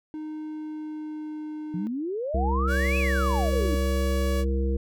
triangle tone with pitch glide, 308.5 to 305.8 Hz, D#4 to D#4, -15 to -30 cents, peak -30 dBFS, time 0.14-1.87 s, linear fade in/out 0 ms, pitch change -15 cents, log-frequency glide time 0.45-1.42 s
sine exponential two-way sweep, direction up then down, 166 to 2637 to 284.6 Hz, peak -27 dBFS, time 1.74-3.75 s, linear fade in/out 2 ms, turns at 2.98 s
harmonic tone, 66.7 Hz, C2, 34 cents sharp, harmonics 1 / 3 / 5 / 7, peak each -23 / -32 / -34 / -32 dBFS, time 2.34-4.77 s, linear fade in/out 5 ms
sawtooth tone, 566 Hz, C#5, 36 cents sharp, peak -27 dBFS, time 2.67-4.45 s, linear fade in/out 50 ms
effects none

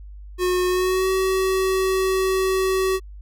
square tone with pitch glide, 362.9 to 378.7 Hz, F#4 to F#4, -34 to +40 cents, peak -19 dBFS, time 0.38-3 s, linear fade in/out 50 ms, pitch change +74 cents, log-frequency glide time 0.68-1.09 s, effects added 50 Hz sine -36 dBFS peak until 3.21 s

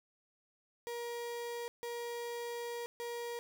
35% pulse tone bursts at uneven times, 473.9 Hz, A#4, 28 cents sharp, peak -37 dBFS, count 3, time 0.87-1.68 / 1.83-2.86 / 3-3.39 s, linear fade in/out 0 ms, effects none

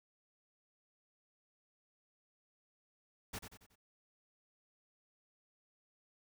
pink noise with echo, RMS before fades -43 dBFS, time 3.33-3.39 s, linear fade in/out 10 ms, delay 92 ms, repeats 4, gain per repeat -7 dB, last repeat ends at 3.758 s, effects none

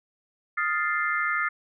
sine chord, F dominant seventh, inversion third, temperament equal, 1244.5 / 1396.9 / 1760 / 2093 Hz, Eb6 / F6 / A6 / C7, 0 / 0 / 0 / 0 cents, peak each -29 dBFS, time 0.57-1.49 s, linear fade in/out 10 ms, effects none

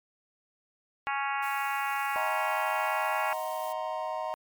harmonic tone, 277.2 Hz, C#4, in tune, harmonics 3 / 4 / 5 / 6 / 7 / 8 / 9 / 10, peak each -32 / -34 / -36 / -38 / -39 / -40 / -41 / -42 dBFS, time 1.07-3.33 s, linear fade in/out 0 ms
blue noise, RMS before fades -47 dBFS, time 1.42-3.73 s, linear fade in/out 10 ms
triangle chord, C half-diminished seventh, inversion first, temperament equal with one note detuned, 627.7 / 740 / 932.3 / 1046.5 Hz, Eb5 / Gb5 / Bb5 / C6, +15 / 0 / 0 / 0 cents, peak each -33 / -35 / -34 / -37 dBFS, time 2.16-4.34 s, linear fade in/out 0 ms
effects MP3 96 kbps

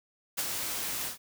white noise with ADSR envelope, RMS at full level -30 dBFS, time 0.37-1.18 s, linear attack 18 ms, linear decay 47 ms, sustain -4 dB, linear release 120 ms, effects none

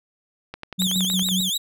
click train, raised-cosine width 0.3 ms, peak -17 dBFS, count 9, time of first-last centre 0.54-1.288 s, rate 10.7 Hz
sine tone with tremolo, 185.8 Hz, F#3, 7 cents sharp, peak -21 dBFS, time 0.78-1.5 s, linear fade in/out 20 ms, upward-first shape square, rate 5.6 Hz, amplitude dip 50%
sawtooth tone with vibrato, 3500 Hz, A7, 10 cents flat, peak -19 dBFS, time 0.79-1.58 s, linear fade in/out 10 ms, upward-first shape triangle, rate 6.8 Hz, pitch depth 220 cents each way
effects none

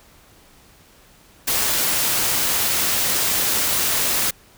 white noise, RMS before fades -20 dBFS, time 1.47-4.31 s, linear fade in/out 10 ms, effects pink hiss -51 dBFS RMS until 4.57 s

